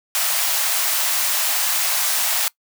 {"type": "high-pass noise", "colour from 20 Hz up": "white", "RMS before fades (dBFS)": -20, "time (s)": [0.15, 2.48], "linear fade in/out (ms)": 0, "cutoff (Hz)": 600, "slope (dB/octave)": 48, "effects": ["noise-tail reverb RT60 0.1 s tail -22 dB re dry"]}